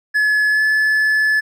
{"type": "tone with pitch glide", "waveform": "triangle", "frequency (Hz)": [1707, 1726.8], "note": ["G#6", "A6"], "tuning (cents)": [47, -33], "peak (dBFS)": -11, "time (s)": [0.14, 1.41], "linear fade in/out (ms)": 20, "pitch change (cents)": 20, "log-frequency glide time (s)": [0.5, 0.62], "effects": []}